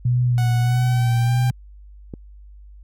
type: tone with vibrato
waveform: sine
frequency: 121.2 Hz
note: B2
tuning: 32 cents flat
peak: -15 dBFS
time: 0.05-1.51 s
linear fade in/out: 5 ms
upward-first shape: sine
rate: 1.6 Hz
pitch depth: 40 cents each way
type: tone with pitch glide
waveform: sawtooth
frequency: 738 to 791 Hz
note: F#5 to G5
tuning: -5 to +15 cents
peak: -25 dBFS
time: 0.38-1.5 s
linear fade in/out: 0 ms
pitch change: +120 cents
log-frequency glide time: 0.62-1.31 s
type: click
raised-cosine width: 3 ms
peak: -18 dBFS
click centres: 2.138 s
effects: added 50 Hz sine -40 dBFS peak until 2.83 s